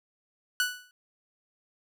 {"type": "tone with exponential decay", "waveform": "sawtooth", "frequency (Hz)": 1481, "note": "F#6", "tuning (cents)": 1, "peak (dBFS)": -18, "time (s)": [0.6, 0.91], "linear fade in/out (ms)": 1, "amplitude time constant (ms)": 66, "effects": []}